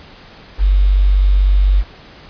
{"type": "tone with quantisation", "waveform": "sine", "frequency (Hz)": 47.96, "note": "G1", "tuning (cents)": -37, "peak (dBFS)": -8, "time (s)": [0.58, 1.84], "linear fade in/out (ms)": 50, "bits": 6, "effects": ["pink hiss -40 dBFS RMS until 2.29 s", "resampled to 11025 Hz"]}